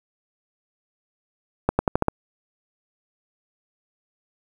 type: accelerating click train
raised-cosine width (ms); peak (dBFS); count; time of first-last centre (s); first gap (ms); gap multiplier
1; -4; 6; 1.69-2.084; 100; 0.88
effects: 7-bit